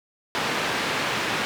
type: band-pass noise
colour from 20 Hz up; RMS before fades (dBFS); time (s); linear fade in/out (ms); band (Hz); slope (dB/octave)
white; -26; 0.35-1.45; 0; 120 to 2500; 12
effects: none